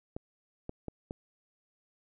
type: clicks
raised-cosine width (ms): 2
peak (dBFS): -24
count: 4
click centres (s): 0.165 / 0.694 / 0.883 / 1.109
effects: none